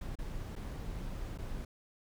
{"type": "noise with dropouts", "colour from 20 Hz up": "brown", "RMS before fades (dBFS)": -40, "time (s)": [0.01, 1.65], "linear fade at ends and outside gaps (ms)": 5, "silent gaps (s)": [[0.155, 0.187], [0.555, 0.561], [1.377, 1.385]], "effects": []}